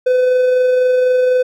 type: tone with amplitude modulation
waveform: triangle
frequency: 505 Hz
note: B4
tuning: 39 cents sharp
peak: -7 dBFS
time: 0.06-1.43 s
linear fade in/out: 10 ms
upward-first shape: sine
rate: 24 Hz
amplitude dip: 25%
effects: none